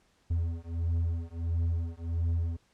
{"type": "beating tone pair", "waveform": "triangle", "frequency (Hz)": [83, 84.5], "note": ["E2", "E2"], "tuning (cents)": [12, 43], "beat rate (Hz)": 1.5, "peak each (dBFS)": -29, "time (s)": [0.3, 2.57], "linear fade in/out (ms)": 10, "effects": ["pink hiss -68 dBFS RMS until 2.73 s", "low-pass 8000 Hz 12 dB/octave"]}